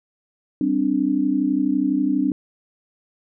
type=chord; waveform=sine; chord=G suspended fourth; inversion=none; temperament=equal; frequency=196 / 261.6 / 293.7 Hz; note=G3 / C4 / D4; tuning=0 / 0 / 0 cents; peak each=-26 / -21 / -20 dBFS; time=0.61-2.32 s; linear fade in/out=2 ms; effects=none